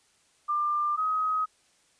sine tone pair in turn, 1193 / 1263.9 Hz, D6 / D#6, +27 / +27 cents, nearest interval minor second, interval 100 cents, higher second, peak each -24 / -24 dBFS, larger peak neither, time 0.48-0.97 / 0.97-1.46 s, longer neither, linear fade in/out 20 ms, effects white hiss -65 dBFS RMS until 1.99 s + resampled to 22050 Hz

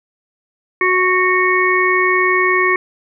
harmonic tone, 368.5 Hz, F#4, 7 cents flat, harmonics 1 / 3 / 5 / 6, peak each -17 / -17 / -17 / -17 dBFS, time 0.81-2.76 s, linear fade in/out 2 ms, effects none

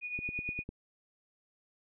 sine tone with tremolo, 2462 Hz, D#7, 19 cents flat, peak -32 dBFS, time 0.01-0.64 s, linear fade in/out 50 ms, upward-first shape triangle, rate 8.9 Hz, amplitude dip 70%
click train, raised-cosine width 3 ms, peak -28 dBFS, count 6, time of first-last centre 0.19-0.691 s, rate 9.99 Hz
effects none

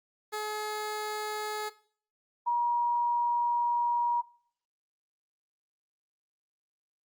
15% pulse / sine tone pair in turn, 425.1 / 954.3 Hz, G#4 / A#5, +40 / +40 cents, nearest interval octave + major second, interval 1400 cents, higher second, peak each -26 / -24 dBFS, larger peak second, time 0.32-1.7 / 2.46-4.22 s, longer second, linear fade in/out 20 ms, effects noise-tail reverb RT60 0.5 s tail -18 dB re dry + Opus 48 kbps

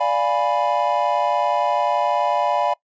triangle chord, D diminished seventh, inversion none, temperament equal, 587.3 / 698.5 / 830.6 / 987.8 Hz, D5 / F5 / Ab5 / Cb6, 0 / 0 / 0 / 0 cents, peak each -21 dBFS, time 0-2.74 s, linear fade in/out 10 ms, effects noise-tail reverb RT60 0.1 s tail -22 dB re dry + resampled to 16000 Hz

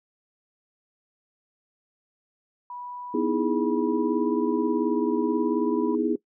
sine tone with vibrato, 977 Hz, B5, 19 cents flat, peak -35 dBFS, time 2.7-5.95 s, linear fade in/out 2 ms, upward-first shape sine, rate 0.75 Hz, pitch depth 10 cents each way
sine chord, E major seventh, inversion second, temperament equal, 246.9 / 311.1 / 329.6 / 415.3 Hz, B3 / D#4 / E4 / G#4, 0 / 0 / 0 / 0 cents, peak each -27 dBFS, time 3.14-6.16 s, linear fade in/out 5 ms
effects noise-tail reverb RT60 0.1 s tail -20 dB re dry

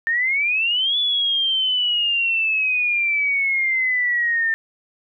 sine exponential two-way sweep, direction up then down, 1795 to 3457 to 1795 Hz, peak -17 dBFS, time 0.07-4.54 s, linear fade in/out 0 ms, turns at 0.98 s, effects none

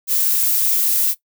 violet noise, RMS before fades -17 dBFS, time 0.07-1.15 s, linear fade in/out 50 ms, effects noise-tail reverb RT60 0.1 s tail -17 dB re dry

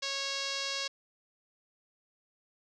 5% pulse tone with low-pass filter, 550 Hz, C#5, 14 cents flat, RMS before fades -35 dBFS, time 0.02-0.88 s, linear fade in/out 10 ms, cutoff 5100 Hz, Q 2, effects none

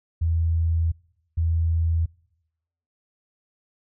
sine tone bursts at uneven times, 82.41 Hz, E2, in tune, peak -19 dBFS, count 2, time 0.21-0.92 / 1.37-2.06 s, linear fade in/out 10 ms, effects noise-tail reverb RT60 0.9 s tail -26 dB re dry

